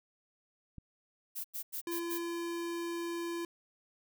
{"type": "click", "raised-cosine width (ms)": 5, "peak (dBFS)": -34, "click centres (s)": 0.783}
{"type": "noise bursts", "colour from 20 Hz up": "violet", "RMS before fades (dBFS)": -39, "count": 5, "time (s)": [1.35, 2.188], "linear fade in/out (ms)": 20, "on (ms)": 94, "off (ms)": 92}
{"type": "tone", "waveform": "square", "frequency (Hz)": 340.3, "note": "F4", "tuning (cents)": -45, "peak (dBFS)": -36, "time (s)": [1.87, 3.45], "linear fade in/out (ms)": 2}
{"effects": []}